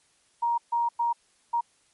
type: tone bursts at uneven times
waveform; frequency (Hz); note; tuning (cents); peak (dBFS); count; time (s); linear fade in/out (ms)
sine; 941; A#5; +16; -22; 4; 0.42-0.58 / 0.72-0.89 / 0.99-1.13 / 1.53-1.61; 10
effects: white hiss -65 dBFS RMS until 1.93 s + MP3 48 kbps